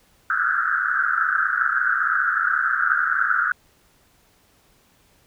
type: band-pass noise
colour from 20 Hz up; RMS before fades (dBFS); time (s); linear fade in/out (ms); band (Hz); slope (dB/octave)
white; -21; 0.3-3.52; 2; 1300 to 1600; 96
effects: pink hiss -59 dBFS RMS until 5.26 s